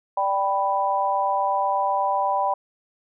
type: chord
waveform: sine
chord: G major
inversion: second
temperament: equal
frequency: 587.3 / 784 / 987.8 Hz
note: D5 / G5 / B5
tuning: 0 / 0 / 0 cents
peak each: -27 / -23 / -23 dBFS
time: 0.17-2.54 s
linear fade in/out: 5 ms
effects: none